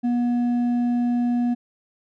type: tone with hard clipping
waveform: sine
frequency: 241.5 Hz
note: B3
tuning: 39 cents flat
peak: -20 dBFS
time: 0.03-1.55 s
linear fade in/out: 20 ms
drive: 4 dB
effects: none

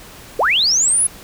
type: linear sweep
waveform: sine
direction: up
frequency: 370 to 10830 Hz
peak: -12 dBFS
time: 0.39-1.07 s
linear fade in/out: 5 ms
effects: pink hiss -39 dBFS RMS until 1.23 s

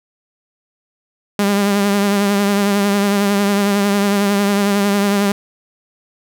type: tone with vibrato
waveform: sawtooth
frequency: 201.4 Hz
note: G3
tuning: 47 cents sharp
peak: -9 dBFS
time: 1.39-5.32 s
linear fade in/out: 2 ms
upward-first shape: triangle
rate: 11 Hz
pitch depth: 42 cents each way
effects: none

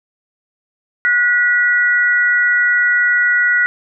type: tone pair together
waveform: sine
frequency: 1458 / 1946.2 Hz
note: F#6 / B6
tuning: -26 / -26 cents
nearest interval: perfect fourth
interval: 500 cents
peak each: -13 / -14 dBFS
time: 1.05-3.66 s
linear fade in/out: 0 ms
effects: none

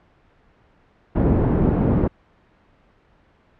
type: low-pass noise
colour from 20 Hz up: white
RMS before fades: -18 dBFS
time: 1.15-2.08 s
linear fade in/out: 10 ms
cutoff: 280 Hz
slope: 12 dB/octave
effects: pink hiss -57 dBFS RMS until 3.59 s + low-pass 2000 Hz 12 dB/octave

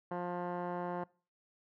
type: tone with low-pass filter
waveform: 15% pulse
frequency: 176.7 Hz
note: F3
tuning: 21 cents sharp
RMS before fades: -38 dBFS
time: 0.11-1.04 s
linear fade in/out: 5 ms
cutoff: 1100 Hz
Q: 5.6
effects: noise-tail reverb RT60 0.4 s tail -24 dB re dry

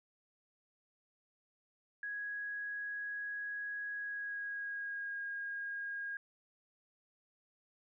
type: tone with pitch glide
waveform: sine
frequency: 1661.2 to 1629.8 Hz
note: G#6 to G#6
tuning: 0 to -33 cents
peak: -38 dBFS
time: 2.03-6.17 s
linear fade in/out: 2 ms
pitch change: -33 cents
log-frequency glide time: 3.92-5.21 s
effects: none

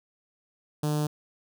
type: tone with notch filter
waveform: sawtooth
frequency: 150 Hz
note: D3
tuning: 37 cents sharp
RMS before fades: -27 dBFS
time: 0.83-1.07 s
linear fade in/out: 5 ms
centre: 2100 Hz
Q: 0.76
effects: none

